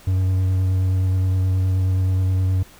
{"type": "tone with vibrato", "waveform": "triangle", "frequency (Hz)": 93.5, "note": "F#2", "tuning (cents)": 19, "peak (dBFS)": -14, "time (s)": [0.07, 2.63], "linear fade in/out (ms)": 5, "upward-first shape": "triangle", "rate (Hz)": 9.5, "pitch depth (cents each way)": 16, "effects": ["pink hiss -47 dBFS RMS until 2.79 s"]}